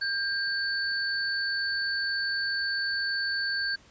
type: tone pair together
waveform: sine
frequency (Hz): 1596 / 4478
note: G6 / C#8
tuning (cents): +31 / +17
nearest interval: octave + tritone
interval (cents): 1786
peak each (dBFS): -28 / -31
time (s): 0.01-3.76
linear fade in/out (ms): 10
effects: pink hiss -57 dBFS RMS until 3.9 s + resampled to 16000 Hz